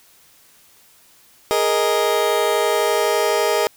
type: chord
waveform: 30% pulse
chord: Ab suspended second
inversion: none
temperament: just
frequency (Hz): 415.3 / 467.2 / 623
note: Ab4 / Bb4 / Eb5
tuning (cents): 0 / +4 / +2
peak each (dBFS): -18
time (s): 1.51-3.67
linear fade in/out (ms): 0
effects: white hiss -52 dBFS RMS until 3.76 s